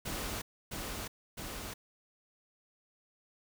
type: noise with echo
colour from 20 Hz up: pink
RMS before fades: -38 dBFS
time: 0.05-0.42 s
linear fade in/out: 10 ms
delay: 660 ms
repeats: 2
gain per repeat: -2 dB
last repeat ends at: 1.74 s
effects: none